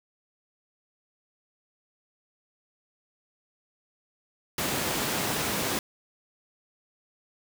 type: high-pass noise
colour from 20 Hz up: pink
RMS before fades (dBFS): -29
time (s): 4.58-5.79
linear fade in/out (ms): 2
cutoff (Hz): 130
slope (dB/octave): 12
effects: none